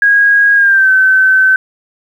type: tone with pitch glide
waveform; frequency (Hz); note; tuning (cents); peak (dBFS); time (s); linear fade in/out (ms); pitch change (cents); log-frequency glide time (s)
sine; 1642 to 1532; G#6 to G6; -20 to -40; -5; 0.02-1.56; 2; -120; 0.55-0.9
effects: 7-bit